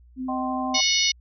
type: tone with vibrato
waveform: sine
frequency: 257.8 Hz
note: C4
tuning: 26 cents flat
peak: -27 dBFS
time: 0.16-0.79 s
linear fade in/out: 50 ms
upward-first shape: sine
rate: 12 Hz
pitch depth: 10 cents each way
type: chord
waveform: sine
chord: C minor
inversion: first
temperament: equal with one note detuned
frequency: 622.3 / 767.9 / 1046.5 Hz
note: Eb5 / G5 / C6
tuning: 0 / -36 / 0 cents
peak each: -34 / -29 / -31 dBFS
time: 0.28-0.81 s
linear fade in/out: 10 ms
type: harmonic tone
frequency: 732 Hz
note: F#5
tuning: 19 cents flat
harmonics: 3 / 4 / 5 / 6 / 7 / 8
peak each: -26 / -26 / -26 / -26 / -26 / -26 dBFS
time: 0.74-1.12 s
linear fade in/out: 10 ms
effects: added 60 Hz sine -49 dBFS peak until 1.2 s